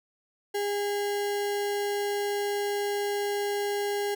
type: tone with sample-and-hold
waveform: sine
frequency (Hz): 407.2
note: G#4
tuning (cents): -34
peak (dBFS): -26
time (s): 0.54-4.15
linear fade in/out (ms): 10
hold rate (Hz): 1225
effects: none